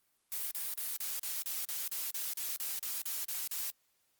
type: noise bursts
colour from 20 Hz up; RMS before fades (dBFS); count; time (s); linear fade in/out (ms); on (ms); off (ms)
blue; -37; 15; 0.32-3.702; 0; 190; 38
effects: white hiss -75 dBFS RMS until 4.19 s + Opus 32 kbps

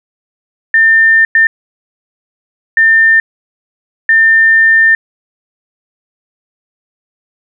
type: tone bursts at uneven times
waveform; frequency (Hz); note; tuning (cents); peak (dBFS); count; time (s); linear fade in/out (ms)
sine; 1800; A6; +39; -4; 4; 0.74-1.25 / 1.35-1.47 / 2.77-3.2 / 4.09-4.95; 2
effects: none

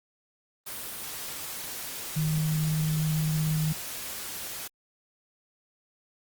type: tone in noise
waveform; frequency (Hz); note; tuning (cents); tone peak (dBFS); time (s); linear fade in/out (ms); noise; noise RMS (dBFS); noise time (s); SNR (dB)
sine; 155.56; D#3; 0; -24; 2.16-3.73; 10; white; -37; 0.66-4.68; +10
effects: Opus 32 kbps

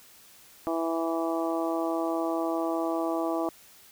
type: harmonic tone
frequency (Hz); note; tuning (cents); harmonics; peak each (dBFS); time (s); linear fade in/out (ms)
164.81; E3; 0; 2 / 3 / 4 / 5 / 6 / 7; -29 / -36 / -31 / -36 / -39 / -37; 0.67-3.49; 0
effects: white hiss -54 dBFS RMS until 3.91 s

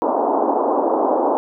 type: band-pass noise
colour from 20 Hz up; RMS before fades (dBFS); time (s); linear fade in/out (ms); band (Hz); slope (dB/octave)
white; -18; 0.02-1.37; 0; 260 to 970; 48
effects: none

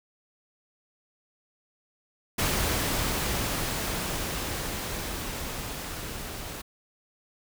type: noise with level ramp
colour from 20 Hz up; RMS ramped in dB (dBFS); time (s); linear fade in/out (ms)
pink; -26 to -38; 2.38-6.62; 10
effects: none

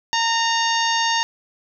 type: harmonic tone with a mistuned harmonic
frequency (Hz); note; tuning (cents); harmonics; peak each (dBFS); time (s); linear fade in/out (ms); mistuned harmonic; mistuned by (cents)
917; A#5; -29; 1 / 2 / 3 / 4 / 5 / 6 / 7; -21 / -24 / -26 / -27 / -28 / -29 / -29; 0.13-1.23; 0; 3; +40
effects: none

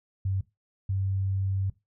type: tone pair in turn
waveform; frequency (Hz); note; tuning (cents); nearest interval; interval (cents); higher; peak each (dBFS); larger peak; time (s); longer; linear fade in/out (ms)
sine; 96.1 / 96.55; G2 / G2; -34 / -26; unison; 8; second; -25; neither; 0.25-0.41 / 0.89-1.7; second; 5
effects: noise-tail reverb RT60 0.2 s tail -17 dB re dry

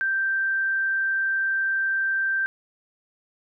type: tone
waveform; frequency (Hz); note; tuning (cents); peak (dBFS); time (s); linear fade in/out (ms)
sine; 1568; G6; 0; -21; 0.01-2.46; 0
effects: none

